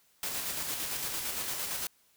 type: noise with tremolo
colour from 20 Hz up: white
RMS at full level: -34 dBFS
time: 0.23-1.87 s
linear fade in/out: 2 ms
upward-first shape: square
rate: 8.8 Hz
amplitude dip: 30%
effects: white hiss -67 dBFS RMS until 2.16 s